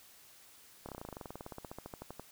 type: slowing click train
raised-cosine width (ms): 1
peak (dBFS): -29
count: 26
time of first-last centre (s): 0.86-2.196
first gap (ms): 28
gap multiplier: 1.05
effects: white hiss -59 dBFS RMS until 2.31 s